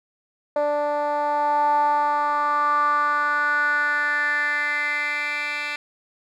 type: tone with band-pass filter sweep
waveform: 10% pulse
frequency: 293.7 Hz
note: D4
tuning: in tune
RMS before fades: -22 dBFS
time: 0.56-5.76 s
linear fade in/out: 2 ms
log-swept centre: 640 to 2600 Hz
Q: 5.6
effects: none